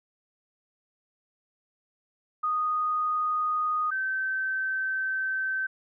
sine tone pair in turn, 1239 / 1544 Hz, D#6 / G6, -8 / -27 cents, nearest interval major third, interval 381 cents, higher second, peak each -24 / -26 dBFS, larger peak first, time 2.43-3.91 / 3.91-5.67 s, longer second, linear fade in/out 10 ms, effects none

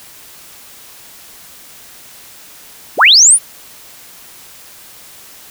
sine linear sweep, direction up, 155.3 to 10130 Hz, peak -3 dBFS, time 2.97-3.39 s, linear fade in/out 50 ms, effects white hiss -38 dBFS RMS until 5.5 s

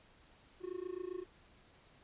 triangle tone with amplitude modulation, 363.7 Hz, F#4, 30 cents flat, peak -34 dBFS, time 0.6-1.26 s, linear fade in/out 50 ms, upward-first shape sine, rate 27.5 Hz, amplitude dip 95%, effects pink hiss -64 dBFS RMS until 2.03 s + resampled to 8000 Hz

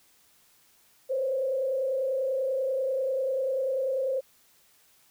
sine tone with frequency modulation, 529 Hz, C5, 19 cents sharp, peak -25 dBFS, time 1.09-4.21 s, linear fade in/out 20 ms, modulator 30.2 Hz, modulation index 0.74, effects white hiss -62 dBFS RMS until 5.1 s

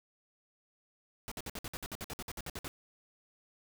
pink noise bursts, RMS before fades -41 dBFS, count 16, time 1.28-2.68 s, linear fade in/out 0 ms, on 35 ms, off 56 ms, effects none

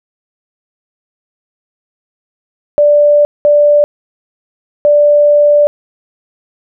sine tone bursts at uneven times, 587.3 Hz, D5, in tune, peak -4 dBFS, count 3, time 2.78-3.25 / 3.45-3.84 / 4.85-5.67 s, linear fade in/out 0 ms, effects none

